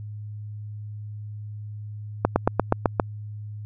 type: slowing click train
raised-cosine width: 1 ms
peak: -3 dBFS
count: 7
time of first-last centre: 2.25-2.998 s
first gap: 110 ms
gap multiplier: 1.05
effects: added 105 Hz sine -33 dBFS peak until 3.65 s